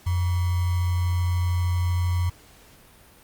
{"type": "tone with sample-and-hold", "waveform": "sine", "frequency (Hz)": 88.7, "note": "F2", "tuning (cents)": 27, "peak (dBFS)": -20, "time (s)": [0.06, 2.3], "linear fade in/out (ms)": 10, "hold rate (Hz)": 1050, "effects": ["pink hiss -52 dBFS RMS until 3.23 s", "Opus 48 kbps"]}